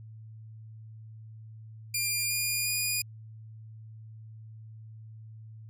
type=tone with pitch steps; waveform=10% pulse; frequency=2401 / 2426 / 2451 Hz; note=D7 / D#7 / D#7; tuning=+38 / -44 / -27 cents; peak=-19 dBFS; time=1.94-3.02 s; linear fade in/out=5 ms; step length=360 ms; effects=added 110 Hz sine -44 dBFS peak until 5.69 s